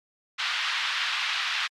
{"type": "band-pass noise", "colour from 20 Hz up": "white", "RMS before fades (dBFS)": -28, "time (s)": [0.38, 1.68], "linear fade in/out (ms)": 20, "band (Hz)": [1100, 3800], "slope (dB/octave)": 24, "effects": ["MP3 96 kbps"]}